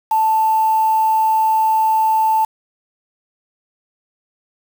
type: tone with quantisation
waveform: sine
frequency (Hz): 880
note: A5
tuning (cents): 0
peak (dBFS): -12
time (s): 0.11-2.45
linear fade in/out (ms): 5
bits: 5
effects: none